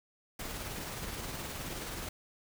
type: noise with tremolo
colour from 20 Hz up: pink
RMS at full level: -39 dBFS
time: 0.39-2.09 s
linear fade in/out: 5 ms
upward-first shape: sine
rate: 19 Hz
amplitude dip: 30%
effects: none